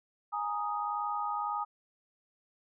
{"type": "chord", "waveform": "sine", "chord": "Ab suspended second", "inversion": "none", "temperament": "equal", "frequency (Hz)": [830.6, 932.3, 1244.5], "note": ["Ab5", "Bb5", "Eb6"], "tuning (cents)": [0, 0, 0], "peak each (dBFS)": [-35, -38, -34], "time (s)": [0.32, 1.65], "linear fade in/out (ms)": 20, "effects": []}